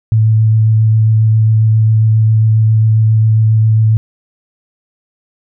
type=tone with vibrato; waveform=sine; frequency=110 Hz; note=A2; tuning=in tune; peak=-6 dBFS; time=0.12-3.97 s; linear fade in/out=0 ms; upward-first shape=sine; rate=7.4 Hz; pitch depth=12 cents each way; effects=none